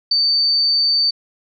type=tone with ADSR envelope; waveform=sine; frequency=4575 Hz; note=D8; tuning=46 cents flat; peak=-11 dBFS; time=0.11-1.11 s; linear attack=6 ms; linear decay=14 ms; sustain=-2 dB; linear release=14 ms; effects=none